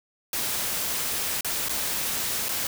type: noise with dropouts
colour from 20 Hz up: white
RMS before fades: -28 dBFS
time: 0.33-2.67 s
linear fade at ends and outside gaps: 2 ms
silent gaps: 1.409-1.446 / 1.686-1.693 / 2.486-2.49 s
effects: none